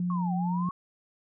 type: tone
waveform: sine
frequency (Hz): 177.5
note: F3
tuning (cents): +28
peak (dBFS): -26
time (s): 0-0.69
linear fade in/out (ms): 2
type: linear two-way sweep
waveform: sine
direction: down then up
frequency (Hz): 1118 to 740 to 1118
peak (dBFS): -33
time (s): 0.1-0.71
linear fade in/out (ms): 2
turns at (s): 0.34
effects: none